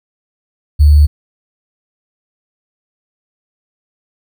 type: tone with sample-and-hold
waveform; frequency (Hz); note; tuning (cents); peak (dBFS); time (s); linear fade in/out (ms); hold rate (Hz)
sine; 74; D2; +14; -3; 0.79-1.07; 20; 4410
effects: none